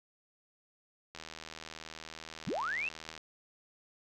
click train, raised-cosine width 0.2 ms, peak -27 dBFS, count 163, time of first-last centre 1.15-3.178 s, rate 79.9 Hz
sine linear sweep, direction up, 110.8 to 2754 Hz, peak -32 dBFS, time 2.47-2.89 s, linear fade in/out 5 ms
effects none

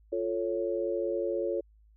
sine chord, F augmented, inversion none, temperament equal, 349.2 / 440 / 554.4 Hz, F4 / A4 / C#5, 0 / 0 / 0 cents, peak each -32 / -33 / -32 dBFS, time 0.12-1.61 s, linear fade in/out 10 ms, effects added 53 Hz sine -57 dBFS peak until 1.96 s

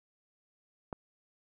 click, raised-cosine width 1 ms, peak -23 dBFS, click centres 0.928 s, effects none

